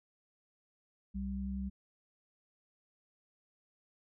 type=tone pair together; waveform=sine; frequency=65.41 / 195.33 Hz; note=C2 / G3; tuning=0 / -6 cents; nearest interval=octave + perfect fifth; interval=1894 cents; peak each=-39 / -37 dBFS; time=1.14-1.7 s; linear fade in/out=20 ms; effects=none